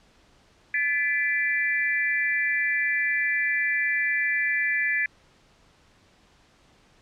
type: tone cluster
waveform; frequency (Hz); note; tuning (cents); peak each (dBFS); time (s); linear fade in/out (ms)
sine; 1732 / 2004 / 2357; A6 / B6 / D7; -28 / +25 / +6; -25 / -26 / -29; 0.74-5.06; 2
effects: pink hiss -59 dBFS RMS until 7.01 s + low-pass 6000 Hz 12 dB/octave